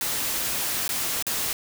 white noise with dropouts, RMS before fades -27 dBFS, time 0.01-1.53 s, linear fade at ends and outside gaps 1 ms, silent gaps 0.879-0.891 / 1.225-1.267 s, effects none

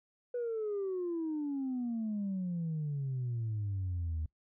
sine exponential sweep, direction down, 493.9 to 76.6 Hz, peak -31 dBFS, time 0.34-4.26 s, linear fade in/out 5 ms, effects noise-tail reverb RT60 0.1 s tail -25 dB re dry + tanh soft clip ceiling -30 dBFS

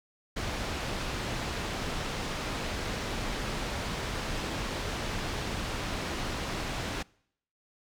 pink low-pass noise, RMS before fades -34 dBFS, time 0.36-7.03 s, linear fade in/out 10 ms, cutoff 5300 Hz, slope 12 dB/octave, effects noise-tail reverb RT60 0.7 s tail -25 dB re dry

